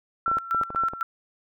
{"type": "tone with tremolo", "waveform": "sine", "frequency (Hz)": 1351, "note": "E6", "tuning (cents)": 42, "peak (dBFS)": -21, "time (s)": [0.26, 1.03], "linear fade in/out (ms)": 2, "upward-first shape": "square", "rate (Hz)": 4, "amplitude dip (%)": 80}
{"type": "clicks", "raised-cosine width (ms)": 1, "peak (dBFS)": -20, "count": 9, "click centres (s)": [0.28, 0.315, 0.37, 0.547, 0.613, 0.704, 0.748, 0.836, 0.935]}
{"effects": []}